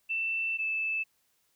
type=tone pair in turn; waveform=sine; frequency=2669 / 2628 Hz; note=E7 / E7; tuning=+21 / -6 cents; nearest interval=unison; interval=27 cents; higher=first; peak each=-28 / -28 dBFS; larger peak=neither; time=0.09-0.58 / 0.58-1.04 s; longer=first; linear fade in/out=20 ms; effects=white hiss -72 dBFS RMS until 1.55 s